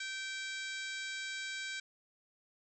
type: harmonic tone with a mistuned harmonic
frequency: 775 Hz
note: G5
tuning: 20 cents flat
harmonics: 2 / 3 / 4 / 5 / 6 / 7 / 8 / 9 / 10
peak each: -42 / -44 / -49 / -47 / -51 / -53 / -55 / -52 / -53 dBFS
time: 0-1.8 s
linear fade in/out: 5 ms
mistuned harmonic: 4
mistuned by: +56 cents
effects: none